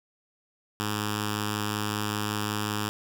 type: tone with notch filter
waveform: 5% pulse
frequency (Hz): 105.3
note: G#2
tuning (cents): +24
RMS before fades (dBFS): -30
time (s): 0.8-2.89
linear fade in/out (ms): 0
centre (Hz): 610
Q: 0.84
effects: none